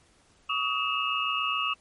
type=tone cluster; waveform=sine; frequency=1135 / 1262 / 2629 / 2841 Hz; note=C#6 / D#6 / E7 / F7; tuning=+41 / +24 / -5 / +29 cents; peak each=-31 dBFS; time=0.49-1.74 s; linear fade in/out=10 ms; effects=pink hiss -62 dBFS RMS until 1.8 s + MP3 48 kbps